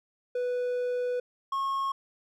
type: tone pair in turn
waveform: triangle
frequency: 493.9 / 1088.5 Hz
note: B4 / C#6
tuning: 0 / -32 cents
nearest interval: octave + major second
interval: 1368 cents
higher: second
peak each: -25 dBFS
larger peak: neither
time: 0.35-1.2 / 1.52-1.92 s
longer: first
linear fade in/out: 5 ms
effects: none